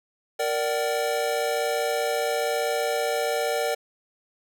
square chord, Bb augmented, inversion none, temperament equal with one note detuned, 466.2 / 587.3 / 758.6 Hz, Bb4 / D5 / F#5, 0 / 0 / +43 cents, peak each -28 / -28 / -30 dBFS, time 0.39-3.75 s, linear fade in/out 10 ms, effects none

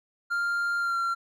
triangle tone with pitch glide, 1396.9 to 1371.3 Hz, F6 to F6, 0 to -32 cents, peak -23 dBFS, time 0.3-1.15 s, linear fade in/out 20 ms, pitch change -32 cents, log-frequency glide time 0.79-0.97 s, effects none

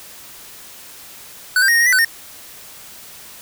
square tone with pitch steps, 1493 / 1575 / 1866 / 1855 / 1876 / 1984 / 1511 / 1836 Hz, F#6 / G6 / A#6 / A#6 / A#6 / B6 / F#6 / A#6, +15 / +8 / +1 / -9 / +11 / +7 / +36 / -27 cents, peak -12 dBFS, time 1.56-2.048 s, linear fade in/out 2 ms, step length 61 ms, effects white hiss -39 dBFS RMS until 3.41 s

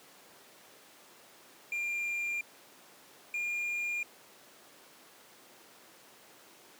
triangle tone pair in turn, 2394 / 2412 Hz, D7 / D7, +33 / +46 cents, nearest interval unison, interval 13 cents, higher second, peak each -30 / -30 dBFS, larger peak neither, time 1.72-2.41 / 3.34-4.03 s, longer neither, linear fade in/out 2 ms, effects pink hiss -56 dBFS RMS until 6.79 s + high-pass 300 Hz 12 dB/octave

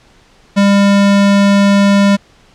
square tone, 200 Hz, G3, 35 cents sharp, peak -7 dBFS, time 0.56-2.17 s, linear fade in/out 20 ms, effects pink hiss -47 dBFS RMS until 2.54 s + low-pass 6000 Hz 12 dB/octave

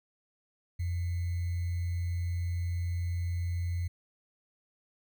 sine tone with sample-and-hold, 86.9 Hz, F2, 8 cents flat, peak -29 dBFS, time 0.79-3.88 s, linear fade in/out 10 ms, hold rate 2100 Hz, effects none

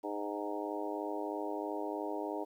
harmonic tone with a mistuned harmonic, 103.1 Hz, G#2, 12 cents flat, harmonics 3 / 4 / 5 / 6 / 7 / 8 / 9, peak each -40 / -41 / -44 / -43 / -45 / -46 / -44 dBFS, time 0.03-2.45 s, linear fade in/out 20 ms, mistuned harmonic 7, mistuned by +24 cents, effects 11-bit

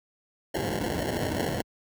white noise with sample-and-hold, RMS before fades -29 dBFS, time 0.54-1.62 s, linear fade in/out 10 ms, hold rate 1225 Hz, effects high-pass 60 Hz 12 dB/octave

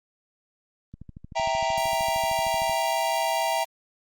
click train, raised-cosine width 5 ms, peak -28 dBFS, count 24, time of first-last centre 0.94-2.696 s, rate 13.1 Hz
square chord, E diminished, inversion none, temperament equal, 659.3 / 784 / 932.3 Hz, E5 / G5 / Bb5, 0 / 0 / 0 cents, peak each -28 / -29 / -28 dBFS, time 1.35-3.65 s, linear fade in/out 20 ms
effects Opus 24 kbps

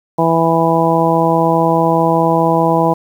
harmonic tone, 164.81 Hz, E3, in tune, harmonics 1 / 2 / 3 / 4 / 5 / 6, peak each -17 / -17 / -17 / -17 / -17 / -17 dBFS, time 0.18-2.94 s, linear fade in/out 10 ms, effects 7-bit

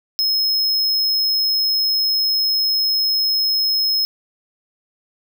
square tone, 5160 Hz, E8, 38 cents flat, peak -16 dBFS, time 0.19-4.05 s, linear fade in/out 0 ms, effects none

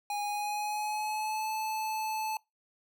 square tone with pitch glide, 823 to 870.4 Hz, G#5 to A5, -16 to -19 cents, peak -32 dBFS, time 0.1-2.37 s, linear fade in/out 2 ms, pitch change +97 cents, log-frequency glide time 0.23-1.5 s, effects noise-tail reverb RT60 0.2 s tail -23 dB re dry

